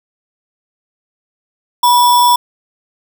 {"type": "tone with sample-and-hold", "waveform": "sine", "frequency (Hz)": 974, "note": "B5", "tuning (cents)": -24, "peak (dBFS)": -6, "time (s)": [1.83, 2.36], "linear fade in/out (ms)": 5, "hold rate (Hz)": 4410, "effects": []}